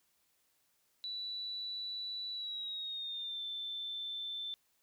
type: tone with pitch glide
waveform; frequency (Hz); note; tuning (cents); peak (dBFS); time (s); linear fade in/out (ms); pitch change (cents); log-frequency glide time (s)
sine; 3953 to 3542; B7 to A7; +1 to +11; -38; 1.04-4.54; 0; -190; 2.32-3.43
effects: white hiss -75 dBFS RMS until 4.82 s